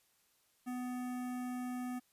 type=tone with notch filter; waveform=square; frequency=249.2 Hz; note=B3; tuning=16 cents sharp; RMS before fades=-40 dBFS; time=0.66-2 s; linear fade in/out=20 ms; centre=4100 Hz; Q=0.63; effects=white hiss -73 dBFS RMS until 2.12 s + resampled to 32000 Hz